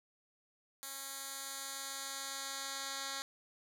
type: tone with band-pass filter sweep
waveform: 10% pulse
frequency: 272.9 Hz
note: C#4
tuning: 27 cents flat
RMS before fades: -43 dBFS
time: 0.83-3.22 s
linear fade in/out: 0 ms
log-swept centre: 11000 to 5100 Hz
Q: 0.8
effects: 10-bit